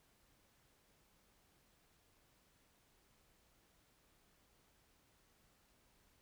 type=silence; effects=pink hiss -73 dBFS RMS until 6.21 s